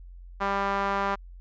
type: tone with band-pass filter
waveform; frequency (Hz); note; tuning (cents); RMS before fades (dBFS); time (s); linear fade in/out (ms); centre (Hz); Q
sawtooth; 198.1; G3; +18; -27; 0.4-1.16; 20; 1100; 1.9
effects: added 44 Hz sine -42 dBFS peak until 1.4 s + resampled to 16000 Hz